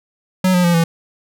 square tone with pitch steps, 185.5 / 178.97 / 172.68 / 166.6 Hz, F#3 / F3 / F3 / E3, +5 / +43 / -19 / +19 cents, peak -12 dBFS, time 0.44-0.84 s, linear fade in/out 5 ms, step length 100 ms, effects none

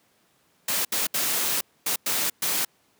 white noise bursts at uneven times, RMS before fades -25 dBFS, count 6, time 0.68-0.85 / 0.92-1.07 / 1.14-1.61 / 1.86-1.96 / 2.06-2.3 / 2.42-2.65 s, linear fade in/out 5 ms, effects pink hiss -64 dBFS RMS until 2.99 s + high-pass 150 Hz 12 dB/octave

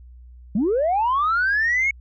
sine linear sweep, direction up, 180.5 to 2217 Hz, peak -16 dBFS, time 0.55-1.91 s, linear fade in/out 5 ms, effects tanh soft clip ceiling -14 dBFS + added 61 Hz sine -41 dBFS peak until 2 s

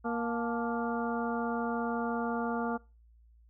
harmonic tone with a mistuned harmonic, 234.3 Hz, A#3, 9 cents sharp, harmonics 1 / 2 / 3 / 4 / 5 / 6, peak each -33 / -36 / -38 / -39 / -40 / -41 dBFS, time 0.04-2.78 s, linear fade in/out 20 ms, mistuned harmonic 4, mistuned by -110 cents, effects noise-tail reverb RT60 0.3 s tail -23 dB re dry + added 57 Hz sine -57 dBFS peak until 3.49 s

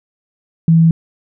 sine tone, 164.1 Hz, E3, 8 cents flat, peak -6 dBFS, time 0.68-0.91 s, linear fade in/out 2 ms, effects none

